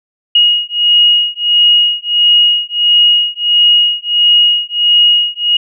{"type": "beating tone pair", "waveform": "sine", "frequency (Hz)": [2880, 2881.5], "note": ["F#7", "F#7"], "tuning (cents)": [-47, -47], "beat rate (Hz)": 1.5, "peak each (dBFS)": -10, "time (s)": [0.35, 5.57], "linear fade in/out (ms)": 5, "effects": []}